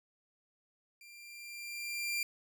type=tone with level ramp; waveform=sawtooth; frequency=2377 Hz; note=D7; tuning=20 cents sharp; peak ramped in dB=-50 to -28 dBFS; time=1.01-2.23 s; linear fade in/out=2 ms; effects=none

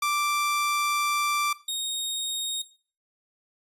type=tone pair in turn; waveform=sawtooth; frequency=1174.7 / 3729 Hz; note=D6 / A#7; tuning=0 / 0 cents; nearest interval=octave + minor sixth; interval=2000 cents; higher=second; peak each=-20 / -24 dBFS; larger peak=first; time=0.02-1.53 / 1.68-2.62 s; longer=first; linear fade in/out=5 ms; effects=noise-tail reverb RT60 0.4 s tail -17 dB re dry + resampled to 32000 Hz

